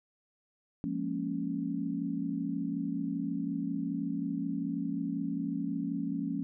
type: chord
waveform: sine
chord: Bb minor seventh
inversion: second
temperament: equal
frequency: 174.61 / 207.7 / 233.1 / 277.2 Hz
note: F3 / Ab3 / Bb3 / Db4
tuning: 0 / 0 / 0 / 0 cents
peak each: -37 / -38 / -38 / -34 dBFS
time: 0.84-6.43 s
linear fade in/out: 0 ms
effects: none